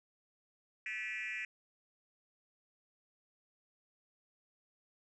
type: tone with frequency modulation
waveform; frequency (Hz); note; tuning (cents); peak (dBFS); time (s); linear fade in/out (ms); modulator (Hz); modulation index
sine; 2168; C#7; -39; -36; 0.86-1.45; 2; 214; 2
effects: tanh soft clip ceiling -35 dBFS